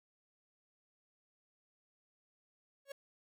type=tone with exponential growth; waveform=45% pulse; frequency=554.4 Hz; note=C#5; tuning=in tune; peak=-40 dBFS; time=2.85-2.92 s; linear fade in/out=5 ms; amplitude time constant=15 ms; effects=none